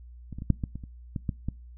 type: clicks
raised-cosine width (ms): 5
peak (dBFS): -25 / -25 / -24 / -8 / -17 / -24 / -29 / -18 / -15 / -17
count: 10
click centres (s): 0.327 / 0.386 / 0.421 / 0.503 / 0.638 / 0.756 / 0.838 / 1.162 / 1.292 / 1.486
effects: noise-tail reverb RT60 0.3 s tail -24 dB re dry + added 60 Hz sine -44 dBFS peak until 1.77 s